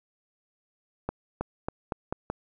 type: accelerating click train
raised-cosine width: 1 ms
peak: -15 dBFS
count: 6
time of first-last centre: 1.09-2.3 s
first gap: 320 ms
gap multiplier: 0.86
effects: none